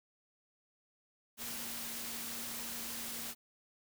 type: tone in noise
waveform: sine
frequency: 233.1 Hz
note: A#3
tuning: in tune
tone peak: -52 dBFS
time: 1.37-3.35 s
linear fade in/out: 50 ms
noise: white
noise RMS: -42 dBFS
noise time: 1.37-3.35 s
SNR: -13 dB
effects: none